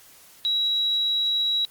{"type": "tone", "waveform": "sine", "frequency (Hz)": 3880, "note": "B7", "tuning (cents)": -31, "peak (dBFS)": -20, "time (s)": [0.45, 1.65], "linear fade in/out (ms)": 0, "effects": ["white hiss -51 dBFS RMS until 1.7 s", "Opus 48 kbps"]}